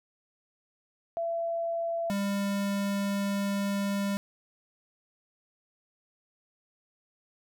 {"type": "tone pair in turn", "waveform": ["sine", "square"], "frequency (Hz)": [672, 199.79], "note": ["E5", "G3"], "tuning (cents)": [33, 33], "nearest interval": "octave + major sixth", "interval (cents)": 2100, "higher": "first", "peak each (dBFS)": -28, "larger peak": "neither", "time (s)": [[1.17, 2.1], [2.1, 4.17]], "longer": "second", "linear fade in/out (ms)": 0, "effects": []}